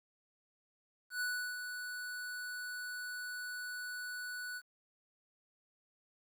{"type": "tone with ADSR envelope", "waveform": "square", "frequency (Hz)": 1480, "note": "F#6", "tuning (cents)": 0, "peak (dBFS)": -34, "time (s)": [1.1, 4.62], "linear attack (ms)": 110, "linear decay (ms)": 350, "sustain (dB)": -7, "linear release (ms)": 52, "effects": ["11-bit"]}